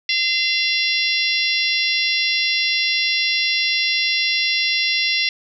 harmonic tone, 687 Hz, F5, 29 cents flat, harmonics 3 / 4 / 5 / 6 / 7 / 8, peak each -22 / -23 / -24 / -25 / -25 / -26 dBFS, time 0.09-5.29 s, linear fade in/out 2 ms, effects none

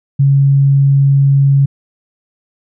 sine tone, 138.59 Hz, C#3, in tune, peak -6 dBFS, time 0.19-1.66 s, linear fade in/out 10 ms, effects none

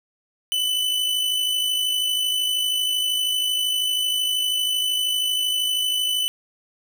45% pulse tone with amplitude modulation, 3002 Hz, F#7, 24 cents sharp, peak -18 dBFS, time 0.52-6.28 s, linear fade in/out 0 ms, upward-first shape sine, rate 52.8 Hz, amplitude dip 40%, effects none

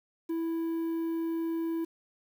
triangle tone, 329.6 Hz, E4, in tune, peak -27 dBFS, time 0.29-1.85 s, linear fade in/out 10 ms, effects 9-bit

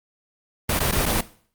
pink noise with dropouts, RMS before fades -21 dBFS, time 0.69-1.21 s, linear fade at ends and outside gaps 5 ms, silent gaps 0.793-0.802 / 0.913-0.923 / 1.057-1.061 s, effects noise-tail reverb RT60 0.5 s tail -17 dB re dry + Opus 32 kbps

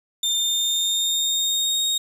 30% pulse tone with pitch glide, 3608 to 3727 Hz, A7 to A#7, +43 to -1 cents, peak -17 dBFS, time 0.23-1.98 s, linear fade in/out 5 ms, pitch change +56 cents, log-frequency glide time 0.36-1.86 s, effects 9-bit

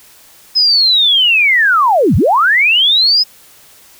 sine linear two-way sweep, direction down then up, 5140 to 67.7 to 5140 Hz, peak -7 dBFS, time 0.55-3.24 s, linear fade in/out 20 ms, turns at 2.16 s, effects white hiss -43 dBFS RMS until 3.99 s

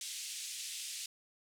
white band-pass noise, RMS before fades -43 dBFS, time 0.01-1.06 s, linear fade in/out 2 ms, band 2500 to 9300 Hz, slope 24 dB/octave, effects none

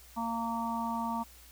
harmonic tone, 230.1 Hz, A#3, 22 cents flat, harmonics 1 / 3 / 4 / 5, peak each -35 / -41 / -34 / -40 dBFS, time 0.16-1.24 s, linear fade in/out 20 ms, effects added 60 Hz sine -56 dBFS peak until 1.51 s + white hiss -56 dBFS RMS until 1.51 s

